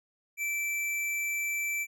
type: tone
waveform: square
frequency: 2330 Hz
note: D7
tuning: 14 cents flat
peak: -30 dBFS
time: 0.37-1.87 s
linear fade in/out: 50 ms
effects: none